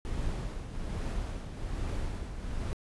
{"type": "noise with tremolo", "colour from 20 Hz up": "brown", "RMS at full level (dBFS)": -32, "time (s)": [0.05, 2.73], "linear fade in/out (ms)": 0, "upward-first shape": "triangle", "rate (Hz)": 1.2, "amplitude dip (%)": 60, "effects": ["resampled to 24000 Hz"]}